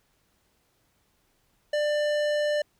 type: tone with tanh clipping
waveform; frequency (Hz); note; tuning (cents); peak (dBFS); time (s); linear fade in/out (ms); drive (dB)
sine; 594; D5; +20; -25; 1.73-2.62; 5; 17
effects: pink hiss -69 dBFS RMS until 2.79 s